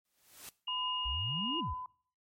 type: noise with exponential growth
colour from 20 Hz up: white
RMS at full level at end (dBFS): -44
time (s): 0.05-0.49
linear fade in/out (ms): 1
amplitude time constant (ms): 95
type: tone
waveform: sine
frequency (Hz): 2852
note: F7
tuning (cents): +36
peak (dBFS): -34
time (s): 0.67-1.61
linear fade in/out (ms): 10
type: tone with tremolo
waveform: sine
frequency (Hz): 1007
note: B5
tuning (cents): +33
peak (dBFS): -35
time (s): 0.68-1.86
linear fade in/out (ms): 2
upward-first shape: triangle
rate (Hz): 1.3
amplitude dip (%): 80
type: exponential two-way sweep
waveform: sine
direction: up then down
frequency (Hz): 55 to 357 to 55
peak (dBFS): -36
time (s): 1.05-1.74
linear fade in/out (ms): 10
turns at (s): 1.59
effects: noise-tail reverb RT60 0.5 s tail -22 dB re dry + MP3 64 kbps